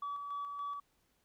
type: tone with tremolo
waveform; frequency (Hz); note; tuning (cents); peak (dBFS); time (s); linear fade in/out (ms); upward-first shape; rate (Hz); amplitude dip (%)
sine; 1144; D6; -46; -35; 0.02-0.8; 5; square; 3.5; 40
effects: tanh soft clip ceiling -34 dBFS + pink hiss -75 dBFS RMS until 1.24 s